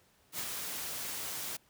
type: noise with ADSR envelope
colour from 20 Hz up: white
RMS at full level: -36 dBFS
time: 0.32-1.57 s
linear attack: 68 ms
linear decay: 54 ms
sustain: -3 dB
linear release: 8 ms
effects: pink hiss -67 dBFS RMS until 1.69 s + high-pass 60 Hz 12 dB/octave